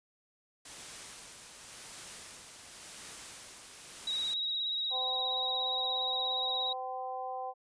white noise with tremolo, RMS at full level -45 dBFS, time 0.65-4.34 s, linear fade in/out 5 ms, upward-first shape sine, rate 0.91 Hz, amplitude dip 40%
sine tone with vibrato, 3827 Hz, A#7, 45 cents sharp, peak -31 dBFS, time 4.07-6.73 s, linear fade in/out 5 ms, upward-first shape triangle, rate 17 Hz, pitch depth 44 cents each way
harmonic tone, 256.7 Hz, C4, 33 cents flat, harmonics 2 / 3 / 4, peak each -42 / -37 / -44 dBFS, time 4.9-7.54 s, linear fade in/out 50 ms
effects resampled to 22050 Hz

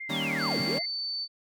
sine tone with vibrato, 2093 Hz, C7, in tune, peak -35 dBFS, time 0-0.86 s, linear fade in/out 10 ms, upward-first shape triangle, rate 8.3 Hz, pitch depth 19 cents each way
sawtooth chord, Eb dominant seventh, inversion none, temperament equal, 155.56 / 196 / 233.1 / 277.2 Hz, Eb3 / G3 / Bb3 / Db4, 0 / 0 / 0 / 0 cents, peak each -32 dBFS, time 0.09-0.79 s, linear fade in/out 10 ms
sine linear two-way sweep, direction down then up, 3900 to 111.2 to 742 Hz, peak -31 dBFS, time 0.09-0.83 s, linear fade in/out 50 ms, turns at 0.6 s
sine tone, 4533 Hz, C#8, 38 cents sharp, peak -30 dBFS, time 0.38-1.28 s, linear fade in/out 50 ms
effects none

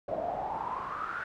brown noise with band-pass filter sweep, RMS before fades -35 dBFS, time 0.08-1.24 s, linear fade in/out 5 ms, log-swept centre 600 to 1500 Hz, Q 8.7, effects none

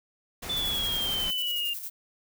pink noise, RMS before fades -37 dBFS, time 0.42-1.31 s, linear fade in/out 10 ms
sine exponential sweep, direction down, 3520 to 2794 Hz, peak -27 dBFS, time 0.49-1.74 s, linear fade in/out 10 ms
violet noise with tremolo, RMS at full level -36 dBFS, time 0.56-1.9 s, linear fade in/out 10 ms, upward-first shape square, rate 11 Hz, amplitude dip 45%
effects none

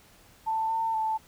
sine tone with pitch steps, 887 / 901 / 879 Hz, A5 / A5 / A5, +14 / +41 / -2 cents, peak -25 dBFS, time 0.46-1.18 s, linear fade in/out 20 ms, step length 240 ms, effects pink hiss -57 dBFS RMS until 1.27 s

